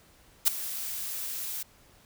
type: noise with ADSR envelope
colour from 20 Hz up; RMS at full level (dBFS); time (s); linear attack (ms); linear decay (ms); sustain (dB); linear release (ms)
blue; -19; 0.45-1.63; 27; 7; -16; 7
effects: pink hiss -59 dBFS RMS until 2.05 s